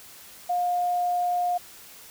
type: tone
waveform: sine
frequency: 711 Hz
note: F5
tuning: 31 cents sharp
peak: -22 dBFS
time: 0.49-1.58 s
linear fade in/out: 10 ms
effects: white hiss -47 dBFS RMS until 2.1 s